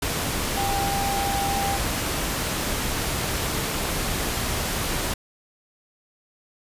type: tone in noise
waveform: sine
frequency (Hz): 794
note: G5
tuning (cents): +22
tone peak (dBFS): -25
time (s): 0.57-1.77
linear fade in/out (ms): 5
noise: pink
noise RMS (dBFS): -26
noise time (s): 0.02-5.14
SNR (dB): -2
effects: resampled to 32000 Hz